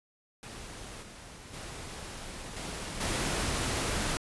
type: noise with level steps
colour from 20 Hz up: pink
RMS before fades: -44 / -48 / -42 / -38 / -31 dBFS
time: 0.43-4.17 s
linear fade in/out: 0 ms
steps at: 1.02 / 1.53 / 2.56 / 3 s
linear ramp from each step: 10 ms
effects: resampled to 24000 Hz